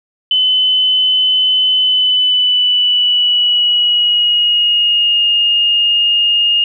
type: tone with pitch glide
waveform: sine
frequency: 3027 to 2841 Hz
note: F#7 to F7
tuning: +39 to +29 cents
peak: -9 dBFS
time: 0.31-6.64 s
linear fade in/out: 2 ms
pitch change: -110 cents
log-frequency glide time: 1.76-5.25 s
effects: none